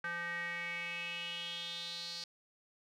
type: tone with band-pass filter sweep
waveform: square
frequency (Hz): 171.8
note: F3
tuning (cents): -28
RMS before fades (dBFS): -41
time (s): 0.04-2.24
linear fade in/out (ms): 2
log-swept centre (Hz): 1600 to 4600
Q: 5.8
effects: none